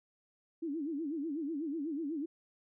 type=tone with vibrato; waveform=sine; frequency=304.4 Hz; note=D#4; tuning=38 cents flat; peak=-34 dBFS; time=0.62-2.26 s; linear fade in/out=10 ms; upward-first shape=sine; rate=8.1 Hz; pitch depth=180 cents each way; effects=none